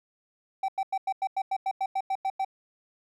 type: tone bursts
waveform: triangle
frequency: 772 Hz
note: G5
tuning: 27 cents flat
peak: -23 dBFS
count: 13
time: 0.63-2.448 s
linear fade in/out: 5 ms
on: 54 ms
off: 93 ms
effects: none